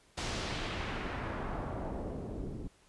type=noise with low-pass filter sweep; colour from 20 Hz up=pink; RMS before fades=-38 dBFS; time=0.17-2.68 s; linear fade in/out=10 ms; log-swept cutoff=6800 to 260 Hz; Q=1.1; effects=pink hiss -65 dBFS RMS until 2.88 s + resampled to 24000 Hz